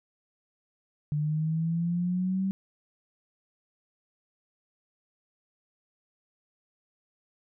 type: exponential sweep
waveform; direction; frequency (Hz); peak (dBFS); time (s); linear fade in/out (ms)
sine; up; 147.6 to 194.3; -25; 1.12-2.51; 0
effects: none